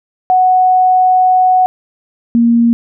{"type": "tone pair in turn", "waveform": "sine", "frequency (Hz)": [740, 234], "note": ["F#5", "A#3"], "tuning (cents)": [0, 7], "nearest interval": "octave + minor sixth", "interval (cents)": 1993, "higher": "first", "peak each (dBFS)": -6, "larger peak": "neither", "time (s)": [[0.3, 1.66], [2.35, 2.73]], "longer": "first", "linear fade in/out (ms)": 0, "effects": []}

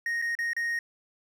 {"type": "tone with dropouts", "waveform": "triangle", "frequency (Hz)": 1864.7, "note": "A#6", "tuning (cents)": 0, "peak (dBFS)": -25, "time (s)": [0.06, 0.79], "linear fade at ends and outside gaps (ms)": 2, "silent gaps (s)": [[0.217, 0.222], [0.352, 0.388], [0.533, 0.565]], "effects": []}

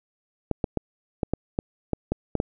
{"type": "clicks", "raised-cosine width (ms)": 2, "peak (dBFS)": -10, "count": 10, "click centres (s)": [0.513, 0.642, 0.773, 1.232, 1.336, 1.589, 1.933, 2.12, 2.353, 2.401], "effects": []}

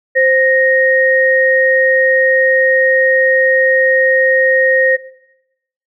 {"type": "tone pair together", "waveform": "sine", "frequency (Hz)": [523.3, 1864.7], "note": ["C5", "A#6"], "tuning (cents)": [0, 0], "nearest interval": "octave + minor seventh", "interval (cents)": 2200, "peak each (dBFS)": -11, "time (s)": [0.15, 4.97], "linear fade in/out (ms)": 20, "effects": ["noise-tail reverb RT60 0.9 s tail -18 dB re dry"]}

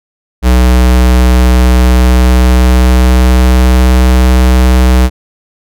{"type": "tone with pitch glide", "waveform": "square", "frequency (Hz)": [62.2, 63.03], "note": ["B1", "B1"], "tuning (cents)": [13, 36], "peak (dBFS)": -4, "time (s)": [0.42, 5.1], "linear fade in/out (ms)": 50, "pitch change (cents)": 23, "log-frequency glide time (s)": [1.83, 4.02], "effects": []}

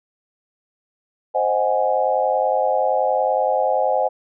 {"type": "chord", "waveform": "sine", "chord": "Ab dominant seventh", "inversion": "first", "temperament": "equal", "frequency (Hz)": [523.3, 622.3, 740, 830.6], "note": ["C5", "Eb5", "Gb5", "Ab5"], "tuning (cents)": [0, 0, 0, 0], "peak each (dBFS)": [-21, -22, -22, -22], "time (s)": [1.34, 4.09], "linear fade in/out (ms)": 20, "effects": []}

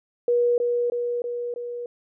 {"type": "tone with echo", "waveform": "sine", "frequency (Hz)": 481.4, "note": "B4", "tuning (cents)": -44, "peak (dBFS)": -17, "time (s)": [0.28, 0.58], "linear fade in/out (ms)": 2, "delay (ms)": 320, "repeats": 4, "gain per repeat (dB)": -3, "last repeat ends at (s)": 1.86, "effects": []}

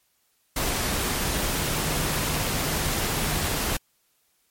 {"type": "tone in noise", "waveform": "sine", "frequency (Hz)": 152.2, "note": "D#3", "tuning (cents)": -38, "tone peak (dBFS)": -33, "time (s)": [1.49, 3.42], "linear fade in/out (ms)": 5, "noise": "pink", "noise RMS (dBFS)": -26, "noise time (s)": [0.56, 3.77], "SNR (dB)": -10, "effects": ["white hiss -68 dBFS RMS until 4.5 s", "MP3 64 kbps"]}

